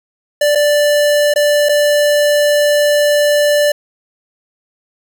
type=tone with dropouts; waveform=square; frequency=587.3 Hz; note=D5; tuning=in tune; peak=-10 dBFS; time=0.41-3.72 s; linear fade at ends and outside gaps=5 ms; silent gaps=0.551-0.555 / 1.339-1.359 / 1.688-1.692 s; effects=8-bit